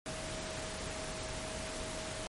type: tone in noise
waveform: sine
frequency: 634 Hz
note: D#5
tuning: 32 cents sharp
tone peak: -45 dBFS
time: 0.06-2.27 s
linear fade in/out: 0 ms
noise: pink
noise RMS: -41 dBFS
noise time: 0.06-2.27 s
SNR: -7 dB
effects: MP3 48 kbps